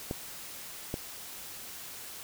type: clicks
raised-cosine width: 2 ms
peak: -19 dBFS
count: 2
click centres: 0.111 / 0.941 s
effects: white hiss -44 dBFS RMS until 2.23 s